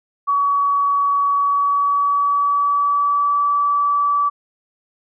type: tone with pitch glide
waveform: sine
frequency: 1132 to 1153.1 Hz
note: C#6 to D6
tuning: +36 to -32 cents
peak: -14 dBFS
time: 0.27-4.3 s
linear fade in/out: 20 ms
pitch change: +32 cents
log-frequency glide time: 1.33-3.42 s
effects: none